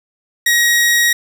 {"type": "tone", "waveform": "sawtooth", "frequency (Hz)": 1894, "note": "A#6", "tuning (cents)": 27, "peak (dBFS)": -7, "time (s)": [0.46, 1.13], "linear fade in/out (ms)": 5, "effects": []}